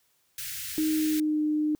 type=band-stop noise; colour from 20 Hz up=white; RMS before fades=-36 dBFS; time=0.38-1.2 s; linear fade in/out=2 ms; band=140 to 1500 Hz; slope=48 dB/octave
type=tone with pitch glide; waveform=sine; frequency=311.1 to 303.6 Hz; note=D#4 to D#4; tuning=0 to -42 cents; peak=-23 dBFS; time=0.78-1.75 s; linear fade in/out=0 ms; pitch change=-42 cents; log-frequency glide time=0.96-1.41 s
effects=white hiss -69 dBFS RMS until 1.79 s